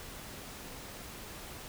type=silence; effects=pink hiss -46 dBFS RMS until 1.68 s